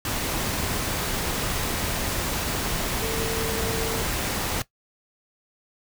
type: tone in noise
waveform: sine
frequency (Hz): 450.1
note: A4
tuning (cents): +39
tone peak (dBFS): -28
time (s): 3.02-4.02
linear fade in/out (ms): 2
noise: pink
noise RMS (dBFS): -27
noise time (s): 0.05-4.62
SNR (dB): -4
effects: noise-tail reverb RT60 0.1 s tail -17 dB re dry